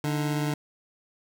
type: tone pair together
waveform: 25% pulse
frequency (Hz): 147.76 / 313.1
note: D3 / D#4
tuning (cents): +11 / +11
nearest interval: octave + minor second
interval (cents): 1300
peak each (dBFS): -22 / -32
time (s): 0.04-0.54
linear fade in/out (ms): 2
effects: none